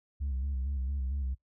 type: tone with vibrato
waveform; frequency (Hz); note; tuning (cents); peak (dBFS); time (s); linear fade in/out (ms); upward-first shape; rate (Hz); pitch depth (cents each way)
sine; 67.3; C2; +49; -28; 0.2-1.35; 20; square; 4.4; 67
effects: noise-tail reverb RT60 0.1 s tail -20 dB re dry + tanh soft clip ceiling -28 dBFS